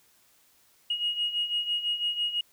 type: beating tone pair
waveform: sine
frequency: 2877 / 2883 Hz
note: F#7 / F#7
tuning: -49 / -46 cents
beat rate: 6 Hz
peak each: -32 / -27 dBFS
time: 0.9-2.41 s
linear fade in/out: 5 ms
effects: tanh soft clip ceiling -19 dBFS + white hiss -63 dBFS RMS until 2.52 s